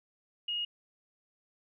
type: tone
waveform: sine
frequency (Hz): 2870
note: F7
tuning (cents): +47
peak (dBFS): -31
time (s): 0.48-0.65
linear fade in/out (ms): 5
effects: none